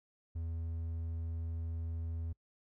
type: tone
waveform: triangle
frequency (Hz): 82.41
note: E2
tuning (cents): 0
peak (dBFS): -34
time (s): 0.35-2.33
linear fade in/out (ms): 10
effects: noise-tail reverb RT60 0.1 s tail -26 dB re dry